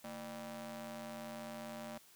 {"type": "ring-modulated tone", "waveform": "sawtooth", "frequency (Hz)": 187, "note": "F#3", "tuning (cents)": 19, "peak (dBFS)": -37, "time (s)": [0.04, 1.98], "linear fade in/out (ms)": 5, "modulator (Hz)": 414, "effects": ["white hiss -63 dBFS RMS until 2.15 s", "high-pass 80 Hz 12 dB/octave"]}